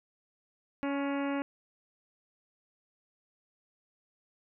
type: harmonic tone with a mistuned harmonic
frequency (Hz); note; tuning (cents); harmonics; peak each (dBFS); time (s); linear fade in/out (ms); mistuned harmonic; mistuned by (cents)
280.3; C#4; +19; 1 / 2 / 3 / 4 / 5 / 6 / 7 / 8 / 9 / 10; -31 / -37 / -41 / -43 / -45 / -47 / -48 / -49 / -50 / -51; 0.83-1.42; 0; 4; -26
effects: none